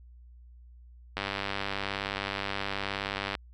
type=click train; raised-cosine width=0.3 ms; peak=-15 dBFS; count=217; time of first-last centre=1.17-3.352 s; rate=99 Hz; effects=added 60 Hz sine -49 dBFS peak until 3.53 s